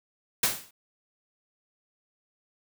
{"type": "noise with exponential decay", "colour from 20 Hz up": "white", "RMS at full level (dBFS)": -20, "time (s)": [0.43, 0.71], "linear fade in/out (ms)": 5, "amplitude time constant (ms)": 60, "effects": []}